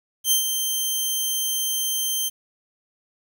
10% pulse tone with ADSR envelope, 3136 Hz, G7, in tune, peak -7 dBFS, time 0.24-2.3 s, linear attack 73 ms, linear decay 110 ms, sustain -7 dB, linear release 27 ms, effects 8-bit

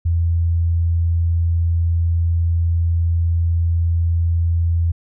sine tone with vibrato, 84.1 Hz, E2, 35 cents sharp, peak -14 dBFS, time 0.05-4.92 s, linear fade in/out 10 ms, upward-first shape sine, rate 20 Hz, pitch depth 10 cents each way, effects none

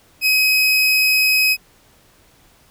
30% pulse tone, 2534 Hz, D#7, 31 cents sharp, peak -10 dBFS, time 0.21-1.57 s, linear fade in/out 50 ms, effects pink hiss -53 dBFS RMS until 2.7 s

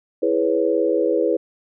sine chord, C# minor seventh, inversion first, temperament equal, 329.6 / 415.3 / 493.9 / 554.4 Hz, E4 / G#4 / B4 / C#5, 0 / 0 / 0 / 0 cents, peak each -22 / -22 / -20 / -24 dBFS, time 0.22-1.37 s, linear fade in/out 10 ms, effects none

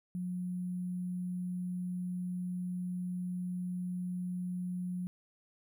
sine tone with sample-and-hold, 180 Hz, F#3, 47 cents flat, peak -34 dBFS, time 0.15-5.07 s, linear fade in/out 0 ms, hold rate 11025 Hz, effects none

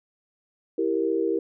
sine chord, E diminished, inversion none, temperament equal, 329.6 / 392 / 466.2 Hz, E4 / G4 / Bb4, 0 / 0 / 0 cents, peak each -26 dBFS, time 0.78-1.39 s, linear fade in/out 5 ms, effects none

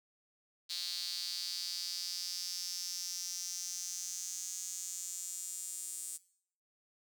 sawtooth tone with high-pass filter sweep, 180 Hz, F#3, 47 cents flat, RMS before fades -41 dBFS, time 0.69-6.18 s, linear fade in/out 20 ms, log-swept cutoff 4200 to 8100 Hz, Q 5.2, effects noise-tail reverb RT60 0.6 s tail -18 dB re dry

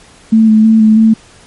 sine tone with vibrato, 219.5 Hz, A3, 4 cents flat, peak -3 dBFS, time 0.32-1.14 s, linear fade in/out 10 ms, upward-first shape square, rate 3.1 Hz, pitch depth 18 cents each way, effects pink hiss -41 dBFS RMS until 1.46 s + MP3 48 kbps

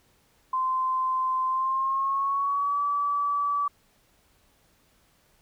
sine tone with pitch glide, 1037 to 1150.6 Hz, C6 to D6, -16 to -36 cents, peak -23 dBFS, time 0.53-3.68 s, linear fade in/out 5 ms, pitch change +180 cents, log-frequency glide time 1.46-2.81 s, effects pink hiss -64 dBFS RMS until 5.41 s

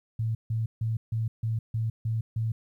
sine tone bursts, 112.2 Hz, A2, 34 cents sharp, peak -25 dBFS, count 8, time 0.19-2.52 s, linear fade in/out 5 ms, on 160 ms, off 150 ms, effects 11-bit

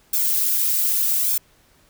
violet noise with flanger, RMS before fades -20 dBFS, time 0.13-1.38 s, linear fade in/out 5 ms, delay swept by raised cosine 1 to 4.5 ms, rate 0.84 Hz, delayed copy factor -0.75, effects pink hiss -57 dBFS RMS until 1.89 s

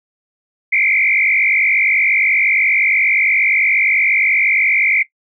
sine tone with frequency modulation, 2217 Hz, C#7, in tune, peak -11 dBFS, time 0.72-5.03 s, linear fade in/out 10 ms, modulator 48.5 Hz, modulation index 3.3, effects noise-tail reverb RT60 0.1 s tail -17 dB re dry

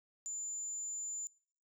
sine tone, 7080 Hz, A8, 10 cents sharp, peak -37 dBFS, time 0.26-1.27 s, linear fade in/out 0 ms, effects noise-tail reverb RT60 0.6 s tail -25 dB re dry + tanh soft clip ceiling -36 dBFS

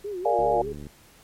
sine tone with vibrato, 384.9 Hz, G4, 32 cents flat, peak -29 dBFS, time 0.04-0.73 s, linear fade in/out 10 ms, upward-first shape sine, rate 5 Hz, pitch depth 150 cents each way
sine chord, Bb dominant seventh, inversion none, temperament equal, 466.2 / 587.3 / 698.5 / 830.6 Hz, Bb4 / D5 / F5 / Ab5, 0 / 0 / 0 / 0 cents, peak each -25 dBFS, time 0.25-0.62 s, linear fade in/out 5 ms
click train, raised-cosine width 3 ms, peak -27 dBFS, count 36, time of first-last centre 0.39-0.868 s, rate 73.2 Hz
effects pink hiss -54 dBFS RMS until 1.23 s + MP3 64 kbps

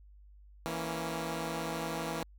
10% pulse chord, A# diminished, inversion second, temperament equal, 164.81 / 233.1 / 277.2 Hz, E3 / A#3 / C#4, 0 / 0 / 0 cents, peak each -28 / -32 / -34 dBFS, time 0.66-2.23 s, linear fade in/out 0 ms, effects added 50 Hz sine -53 dBFS peak until 2.38 s

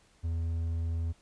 triangle tone, 82.8 Hz, E2, 8 cents sharp, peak -27 dBFS, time 0.23-1.13 s, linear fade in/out 20 ms, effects pink hiss -64 dBFS RMS until 1.21 s + resampled to 22050 Hz

